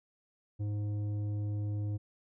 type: tone with tanh clipping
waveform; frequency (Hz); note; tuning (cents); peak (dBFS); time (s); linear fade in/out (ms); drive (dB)
sine; 103.83; G#2; 0; -33; 0.59-1.98; 20; 9
effects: none